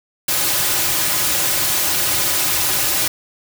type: noise with comb filter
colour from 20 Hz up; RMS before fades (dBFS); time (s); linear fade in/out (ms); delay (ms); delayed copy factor
white; -18; 0.28-3.08; 5; 4.4; -0.65
effects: none